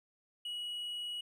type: tone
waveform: triangle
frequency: 2915 Hz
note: F#7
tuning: 26 cents flat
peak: -36 dBFS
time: 0.45-1.21 s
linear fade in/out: 5 ms
effects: none